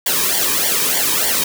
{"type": "noise with flanger", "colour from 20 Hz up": "white", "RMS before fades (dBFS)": -17, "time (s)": [0.06, 1.44], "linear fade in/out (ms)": 5, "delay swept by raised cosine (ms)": [0.77, 1.47], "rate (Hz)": 3.3, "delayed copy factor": -0.85, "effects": []}